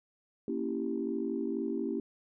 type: chord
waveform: sine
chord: A# diminished seventh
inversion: none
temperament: equal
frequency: 233.1 / 277.2 / 329.6 / 392 Hz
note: A#3 / C#4 / E4 / G4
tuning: 0 / 0 / 0 / 0 cents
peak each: -36 / -36 / -36 / -36 dBFS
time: 0.48-2 s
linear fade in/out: 2 ms
effects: tanh soft clip ceiling -20 dBFS